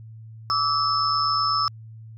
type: tone cluster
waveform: sine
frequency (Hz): 1152 / 1300 / 5250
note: D6 / E6 / E8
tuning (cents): -34 / -24 / -8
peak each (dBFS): -24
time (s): 0.5-1.68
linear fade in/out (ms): 0
effects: added 111 Hz sine -39 dBFS peak until 2.17 s